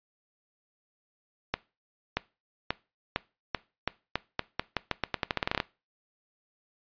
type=accelerating click train; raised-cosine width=0.3 ms; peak=-10 dBFS; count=22; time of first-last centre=1.54-5.602 s; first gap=630 ms; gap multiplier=0.85; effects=noise-tail reverb RT60 0.3 s tail -21 dB re dry + resampled to 11025 Hz